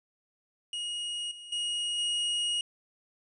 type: tone with level steps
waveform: 45% pulse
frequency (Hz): 2881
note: F#7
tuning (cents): -47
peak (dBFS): -32 / -43 / -29 / -27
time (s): 0.73-2.61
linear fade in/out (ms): 2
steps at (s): 1.31 / 1.52 / 1.98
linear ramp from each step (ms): 5
effects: resampled to 22050 Hz